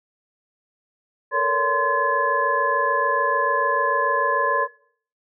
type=tone cluster; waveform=sine; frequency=446.3 / 473.1 / 562 / 1036 / 1707 Hz; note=A4 / A#4 / C#5 / C6 / G#6; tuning=+25 / +26 / +24 / -17 / +47 cents; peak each=-29 / -30 / -25 / -21 / -22 dBFS; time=1.31-4.68 s; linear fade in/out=50 ms; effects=noise-tail reverb RT60 0.5 s tail -19 dB re dry